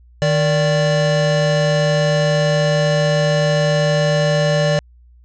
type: tone pair together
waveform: square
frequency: 154.5 / 584 Hz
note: D#3 / D5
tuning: -12 / -10 cents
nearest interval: octave + major seventh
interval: 2302 cents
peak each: -17 dBFS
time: 0.22-4.79 s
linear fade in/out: 0 ms
effects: added 60 Hz sine -44 dBFS peak until 5.24 s + resampled to 16000 Hz

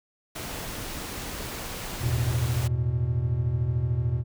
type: noise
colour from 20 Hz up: pink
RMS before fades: -35 dBFS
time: 0.35-2.68 s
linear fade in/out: 10 ms
type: chord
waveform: triangle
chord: E suspended fourth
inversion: none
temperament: equal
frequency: 82.41 / 110 / 123.47 Hz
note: E2 / A2 / B2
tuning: 0 / 0 / 0 cents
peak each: -28 / -28 / -23 dBFS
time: 1.99-4.24 s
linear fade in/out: 50 ms
effects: none

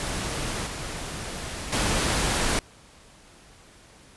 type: noise with level steps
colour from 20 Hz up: pink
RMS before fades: -30 / -34 / -24 dBFS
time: 0-2.59 s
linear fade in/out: 0 ms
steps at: 0.66 / 1.72 s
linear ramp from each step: 10 ms
effects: pink hiss -52 dBFS RMS until 4.16 s + resampled to 24000 Hz

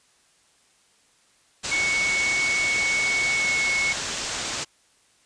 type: low-pass noise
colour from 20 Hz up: white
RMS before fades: -30 dBFS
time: 1.63-4.65 s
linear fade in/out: 20 ms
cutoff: 7900 Hz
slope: 48 dB/octave
type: tone with pitch glide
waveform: sine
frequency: 2217 to 2197 Hz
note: C#7 to C#7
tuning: 0 to -16 cents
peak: -21 dBFS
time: 1.71-3.93 s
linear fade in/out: 10 ms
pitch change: -16 cents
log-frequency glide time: 3.33-3.48 s
effects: white hiss -61 dBFS RMS until 5.25 s + resampled to 22050 Hz

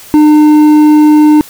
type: tone with hard clipping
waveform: triangle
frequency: 302.4 Hz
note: D#4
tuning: 49 cents flat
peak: -3 dBFS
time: 0.14-1.41 s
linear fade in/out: 0 ms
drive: 9 dB
effects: white hiss -33 dBFS RMS until 1.49 s

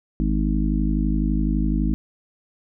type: harmonic tone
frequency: 51.91 Hz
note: G#1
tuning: in tune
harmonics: 1 / 3 / 4 / 5 / 6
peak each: -21 / -27 / -25 / -27 / -28 dBFS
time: 0.2-1.94 s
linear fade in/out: 0 ms
effects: none

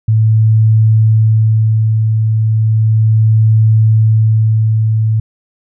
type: tone with tremolo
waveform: sine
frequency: 110 Hz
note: A2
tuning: in tune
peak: -5 dBFS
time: 0.08-5.2 s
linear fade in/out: 5 ms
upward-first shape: sine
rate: 0.35 Hz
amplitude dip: 35%
effects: none

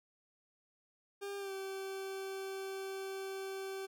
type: tone with pitch glide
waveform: 40% pulse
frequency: 400 to 386.4 Hz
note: G4 to G4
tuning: +35 to -25 cents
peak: -39 dBFS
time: 1.21-3.87 s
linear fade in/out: 20 ms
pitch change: -60 cents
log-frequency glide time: 1.38-1.52 s
effects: none

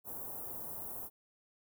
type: band-stop noise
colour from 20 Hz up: white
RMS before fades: -43 dBFS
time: 0.04-1.1 s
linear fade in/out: 50 ms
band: 1000 to 12000 Hz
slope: 24 dB/octave
effects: none

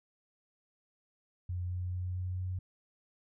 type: tone with pitch steps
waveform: sine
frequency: 89.4 / 90.02 / 90.65 / 91.28 / 91.91 Hz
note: F2 / F#2 / F#2 / F#2 / F#2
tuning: +41 / -47 / -35 / -23 / -11 cents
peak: -33 dBFS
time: 1.49-2.59 s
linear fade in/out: 5 ms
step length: 220 ms
effects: none

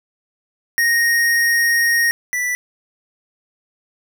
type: tone pair in turn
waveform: square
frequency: 1864.7 / 1971.8 Hz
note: A#6 / B6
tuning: 0 / -3 cents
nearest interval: minor second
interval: 97 cents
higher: second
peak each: -14 / -19 dBFS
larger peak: first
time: 0.78-2.11 / 2.33-2.55 s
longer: first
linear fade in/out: 0 ms
effects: none

